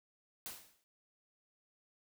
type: noise with exponential decay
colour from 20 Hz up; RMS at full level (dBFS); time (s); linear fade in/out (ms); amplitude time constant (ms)
white; -42; 0.46-0.84; 0; 82
effects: none